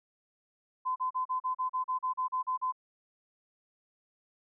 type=tone bursts; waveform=sine; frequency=1022 Hz; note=C6; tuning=41 cents flat; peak=-28 dBFS; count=13; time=0.85-2.724 s; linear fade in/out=20 ms; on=110 ms; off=37 ms; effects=none

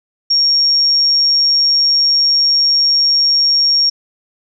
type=tone; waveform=sine; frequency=5550 Hz; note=F8; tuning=12 cents flat; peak=-9 dBFS; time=0.3-3.9 s; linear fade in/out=10 ms; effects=none

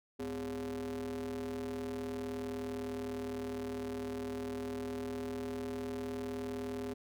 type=ring-modulated tone; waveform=square; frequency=77.78 Hz; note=D#2; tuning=in tune; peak=-35 dBFS; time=0.19-6.94 s; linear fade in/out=10 ms; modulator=331 Hz; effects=none

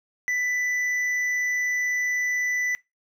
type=tone with hard clipping; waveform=triangle; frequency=1986 Hz; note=B6; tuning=9 cents sharp; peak=-24 dBFS; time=0.28-2.75 s; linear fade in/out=0 ms; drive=8 dB; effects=noise-tail reverb RT60 0.2 s tail -21 dB re dry

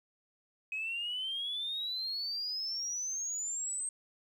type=exponential sweep; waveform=sine; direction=up; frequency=2529 to 8372 Hz; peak=-33 dBFS; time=0.72-3.89 s; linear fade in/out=2 ms; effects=tanh soft clip ceiling -29 dBFS + 11-bit

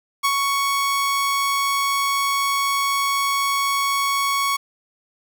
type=tone with ADSR envelope; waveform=sawtooth; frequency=1112 Hz; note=C#6; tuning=5 cents sharp; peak=-12 dBFS; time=0.23-4.57 s; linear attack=20 ms; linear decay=57 ms; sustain=-3 dB; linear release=13 ms; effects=8-bit

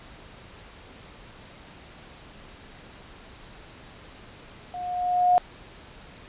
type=tone with level ramp; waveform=sine; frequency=719 Hz; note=F#5; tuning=50 cents flat; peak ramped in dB=-32 to -14 dBFS; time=4.74-5.38 s; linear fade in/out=0 ms; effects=pink hiss -47 dBFS RMS until 6.28 s + resampled to 8000 Hz

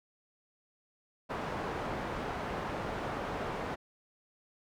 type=low-pass noise; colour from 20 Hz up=white; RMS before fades=-37 dBFS; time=1.29-3.76 s; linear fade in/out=20 ms; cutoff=1000 Hz; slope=12 dB/octave; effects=none

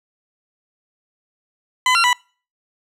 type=tone with pitch steps; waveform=20% pulse; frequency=1010 / 1373 / 985 Hz; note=B5 / F6 / B5; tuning=+39 / -30 / -5 cents; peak=-8 dBFS; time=1.86-2.13 s; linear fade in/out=2 ms; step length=90 ms; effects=noise-tail reverb RT60 0.4 s tail -26 dB re dry + low-pass 8000 Hz 12 dB/octave

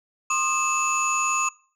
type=tone cluster; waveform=sine; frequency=1067 / 1226 / 2622 / 6790 Hz; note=C6 / D#6 / E7 / G#8; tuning=+34 / -26 / -10 / +37 cents; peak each=-25 dBFS; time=0.3-1.49 s; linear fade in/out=5 ms; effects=noise-tail reverb RT60 0.4 s tail -21 dB re dry + tanh soft clip ceiling -15 dBFS

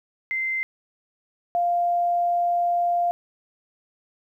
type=tone pair in turn; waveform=sine; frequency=2078 / 697.7 Hz; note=C7 / F5; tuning=-12 / -2 cents; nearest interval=octave + perfect fifth; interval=1890 cents; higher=first; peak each=-23 / -19 dBFS; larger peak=second; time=0.31-0.63 / 1.55-3.11 s; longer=second; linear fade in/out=0 ms; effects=10-bit

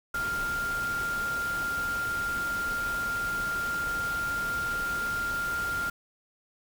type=tone in noise; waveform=sine; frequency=1396.9 Hz; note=F6; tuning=in tune; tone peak=-28 dBFS; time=0.14-5.9 s; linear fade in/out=5 ms; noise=pink; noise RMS=-39 dBFS; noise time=0.14-5.9 s; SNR=+8 dB; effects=none

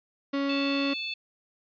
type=tone; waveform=35% pulse; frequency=278.4 Hz; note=C#4; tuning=8 cents sharp; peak=-24 dBFS; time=0.33-0.94 s; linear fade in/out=10 ms
type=harmonic tone; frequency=876 Hz; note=A5; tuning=8 cents flat; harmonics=3 / 4 / 5; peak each=-33 / -37 / -37 dBFS; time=0.49-1.14 s; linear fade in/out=5 ms
effects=resampled to 11025 Hz

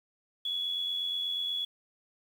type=tone with amplitude modulation; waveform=sine; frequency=3383 Hz; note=G#7; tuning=31 cents sharp; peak=-28 dBFS; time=0.45-1.65 s; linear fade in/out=5 ms; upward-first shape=sine; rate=88.3 Hz; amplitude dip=40%; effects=9-bit

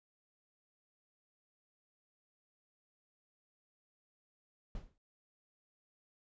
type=noise with exponential decay; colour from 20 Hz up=brown; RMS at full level=-40 dBFS; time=4.75-4.98 s; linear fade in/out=2 ms; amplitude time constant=50 ms; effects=resampled to 16000 Hz

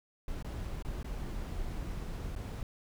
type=noise with dropouts; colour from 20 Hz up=brown; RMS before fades=-38 dBFS; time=0.28-2.63 s; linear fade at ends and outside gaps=2 ms; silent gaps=0.426-0.445 / 0.825-0.848 / 1.03-1.044 / 2.353-2.361 s; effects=none

